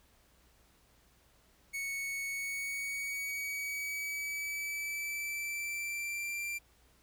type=tone with pitch glide; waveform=45% pulse; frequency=2217 to 2362 Hz; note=C#7 to D7; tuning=0 to +9 cents; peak=-35 dBFS; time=1.73-6.59 s; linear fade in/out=20 ms; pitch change=+109 cents; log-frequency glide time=2.27-6.35 s; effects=added 60 Hz sine -69 dBFS peak until 7.02 s + pink hiss -67 dBFS RMS until 7.02 s